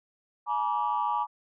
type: tone cluster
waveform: sine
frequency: 845 / 958 / 1162 Hz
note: G#5 / A#5 / D6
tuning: +30 / +47 / -19 cents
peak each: -29 / -28 / -30 dBFS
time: 0.46-1.27 s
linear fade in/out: 50 ms
effects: tanh soft clip ceiling -18 dBFS